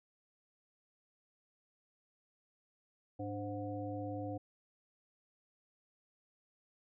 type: harmonic tone with a mistuned harmonic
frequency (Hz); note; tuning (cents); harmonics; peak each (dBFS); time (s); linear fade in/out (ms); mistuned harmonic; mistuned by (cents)
104; G#2; +3; 1 / 3 / 5 / 7; -43 / -42 / -44 / -46; 3.19-4.38; 10; 3; -95
effects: none